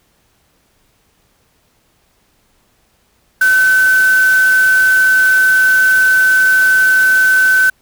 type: tone in noise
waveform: sine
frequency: 1523 Hz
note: F#6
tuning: 50 cents sharp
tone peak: -7 dBFS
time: 3.41-7.7 s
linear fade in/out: 5 ms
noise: white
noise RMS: -25 dBFS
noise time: 3.41-7.7 s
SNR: +15 dB
effects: pink hiss -57 dBFS RMS until 7.81 s